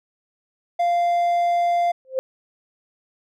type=tone; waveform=triangle; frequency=695 Hz; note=F5; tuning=9 cents flat; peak=-15 dBFS; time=0.79-1.92 s; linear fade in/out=10 ms
type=tone with exponential growth; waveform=sine; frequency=523.3 Hz; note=C5; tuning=in tune; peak=-15 dBFS; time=2.05-2.19 s; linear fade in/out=0 ms; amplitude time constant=29 ms
effects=none